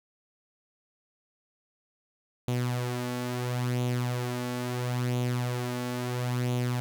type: tone with flanger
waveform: sawtooth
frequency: 123.47 Hz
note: B2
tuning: in tune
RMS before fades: -30 dBFS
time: 2.48-6.8 s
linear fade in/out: 0 ms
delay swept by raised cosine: 0.29 to 3.59 ms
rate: 0.74 Hz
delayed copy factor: +0.55
effects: none